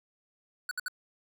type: tone bursts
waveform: square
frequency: 1480 Hz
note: F#6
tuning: in tune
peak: -32 dBFS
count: 3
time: 0.69-0.882 s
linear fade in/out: 2 ms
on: 22 ms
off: 63 ms
effects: none